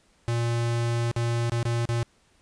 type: tone with dropouts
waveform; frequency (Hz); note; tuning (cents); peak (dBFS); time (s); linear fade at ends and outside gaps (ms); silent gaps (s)
square; 117.7; A#2; +17; -24; 0.28-2.03; 0; 1.114-1.163 / 1.497-1.52 / 1.629-1.653 / 1.854-1.89
effects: pink hiss -63 dBFS RMS until 2.41 s + resampled to 22050 Hz